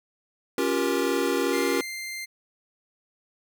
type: chord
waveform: square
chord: G half-diminished seventh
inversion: second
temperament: equal with one note detuned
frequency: 277.2 / 349.2 / 392 / 474 Hz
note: Db4 / F4 / G4 / Bb4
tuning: 0 / 0 / 0 / +29 cents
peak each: -29 dBFS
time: 0.58-1.81 s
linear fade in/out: 2 ms
type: tone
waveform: sawtooth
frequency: 2093 Hz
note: C7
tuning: in tune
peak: -29 dBFS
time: 1.52-2.26 s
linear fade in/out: 20 ms
effects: none